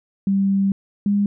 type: tone pair in turn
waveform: sine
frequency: 196 / 202.8 Hz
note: G3 / G#3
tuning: 0 / -41 cents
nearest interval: minor second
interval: 59 cents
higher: second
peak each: -15 dBFS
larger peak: neither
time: 0.27-0.72 / 1.06-1.26 s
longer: first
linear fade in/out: 2 ms
effects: none